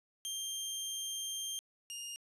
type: tone pair in turn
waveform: 20% pulse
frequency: 3179 / 2828 Hz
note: G7 / F7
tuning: +24 / +21 cents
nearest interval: major second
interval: 203 cents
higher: first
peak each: -32 / -37 dBFS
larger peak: first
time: 0.25-1.59 / 1.9-2.16 s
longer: first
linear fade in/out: 0 ms
effects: resampled to 32000 Hz